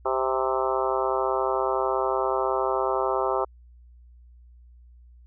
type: harmonic tone with a mistuned harmonic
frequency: 130.81 Hz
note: C3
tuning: in tune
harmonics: 3 / 4 / 5 / 6 / 7 / 8 / 9 / 10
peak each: -28 / -29 / -30 / -31 / -31 / -32 / -33 / -33 dBFS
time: 0.05-3.45 s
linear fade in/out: 10 ms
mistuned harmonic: 6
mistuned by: +31 cents
effects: added 60 Hz sine -48 dBFS peak until 5.26 s